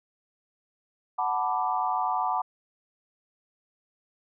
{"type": "chord", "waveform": "sine", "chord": "B minor seventh", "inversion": "second", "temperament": "equal", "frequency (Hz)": [740, 880, 987.8, 1174.7], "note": ["F#5", "A5", "B5", "D6"], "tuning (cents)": [0, 0, 0, 0], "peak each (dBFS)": [-29, -30, -30, -31], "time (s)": [1.18, 2.42], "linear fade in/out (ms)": 10, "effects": []}